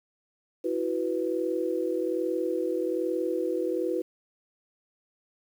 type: chord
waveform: sine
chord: E suspended second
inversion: none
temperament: just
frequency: 329.6 / 370.8 / 494.4 Hz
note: E4 / F#4 / B4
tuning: 0 / +4 / +2 cents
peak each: -30 dBFS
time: 0.64-4.02 s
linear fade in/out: 10 ms
effects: 9-bit